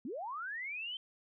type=linear sweep; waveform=sine; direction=up; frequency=207.4 to 3136 Hz; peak=-38 dBFS; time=0.05-0.97 s; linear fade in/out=2 ms; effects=none